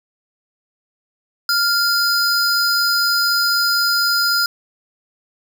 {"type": "tone pair together", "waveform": "square", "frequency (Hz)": [1396.9, 4982], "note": ["F6", "D#8"], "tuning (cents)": [0, 1], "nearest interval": "octave + minor seventh", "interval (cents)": 2201, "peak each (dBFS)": -18, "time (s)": [1.49, 4.46], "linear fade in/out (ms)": 2, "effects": []}